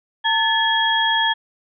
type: tone cluster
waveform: sine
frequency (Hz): 900 / 1732 / 3292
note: A5 / A6 / G#7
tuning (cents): +39 / -28 / -16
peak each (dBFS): -20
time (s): 0.24-1.34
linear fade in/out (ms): 20
effects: none